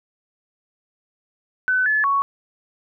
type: tone with pitch steps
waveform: sine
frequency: 1509 / 1723 / 1113 Hz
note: F#6 / A6 / C#6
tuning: +34 / -37 / +7 cents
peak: -16 dBFS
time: 1.68-2.22 s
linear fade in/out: 0 ms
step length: 180 ms
effects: none